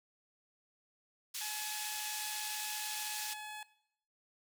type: band-pass noise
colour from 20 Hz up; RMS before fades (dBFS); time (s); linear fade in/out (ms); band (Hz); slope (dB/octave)
pink; -41; 1.34-3.34; 10; 3500 to 15000; 12
type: tone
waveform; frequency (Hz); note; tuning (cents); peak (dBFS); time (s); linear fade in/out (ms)
15% pulse; 851; G#5; +42; -37; 1.41-3.63; 2
effects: noise-tail reverb RT60 0.7 s tail -18 dB re dry